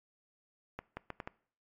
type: accelerating click train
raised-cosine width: 0.5 ms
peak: -24 dBFS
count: 5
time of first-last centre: 0.79-1.275 s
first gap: 180 ms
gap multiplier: 0.74
effects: noise-tail reverb RT60 0.5 s tail -21 dB re dry + MP3 48 kbps